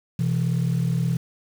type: tone pair together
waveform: sine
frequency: 127.86 / 167 Hz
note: C3 / E3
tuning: -40 / +23 cents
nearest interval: perfect fourth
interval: 463 cents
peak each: -21 dBFS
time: 0.19-1.17 s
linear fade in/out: 5 ms
effects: tanh soft clip ceiling -16 dBFS + 7-bit